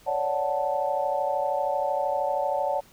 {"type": "chord", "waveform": "sine", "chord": "D major seventh", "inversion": "third", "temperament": "equal", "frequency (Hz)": [554.4, 587.3, 740, 880], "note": ["C#5", "D5", "F#5", "A5"], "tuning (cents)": [0, 0, 0, 0], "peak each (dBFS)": -29, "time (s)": [0.06, 2.81], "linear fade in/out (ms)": 20, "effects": ["pink hiss -55 dBFS RMS until 2.92 s"]}